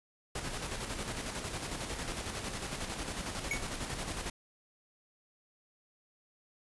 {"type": "noise with tremolo", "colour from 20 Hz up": "pink", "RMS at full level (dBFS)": -37, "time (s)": [0.35, 4.3], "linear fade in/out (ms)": 5, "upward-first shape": "square", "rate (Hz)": 11, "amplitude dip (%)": 40}
{"type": "tone with exponential decay", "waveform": "square", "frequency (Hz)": 2228, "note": "C#7", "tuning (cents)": 8, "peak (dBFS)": -29, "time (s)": [3.51, 3.66], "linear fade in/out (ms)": 2, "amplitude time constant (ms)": 32}
{"effects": ["resampled to 24000 Hz"]}